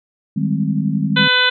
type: chord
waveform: sine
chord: Ab major seventh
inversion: second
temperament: equal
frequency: 155.56 / 196 / 207.7 / 261.6 Hz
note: Eb3 / G3 / Ab3 / C4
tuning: 0 / 0 / 0 / 0 cents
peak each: -20 / -20 / -21 / -24 dBFS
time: 0.36-1.28 s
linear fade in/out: 10 ms
type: harmonic tone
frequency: 501 Hz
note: B4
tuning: 25 cents sharp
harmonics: 1 / 2 / 3 / 4 / 5 / 6 / 7 / 8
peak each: -25 / -23 / -15 / -23 / -23 / -20 / -18 / -23 dBFS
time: 1.16-1.5 s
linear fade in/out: 10 ms
effects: none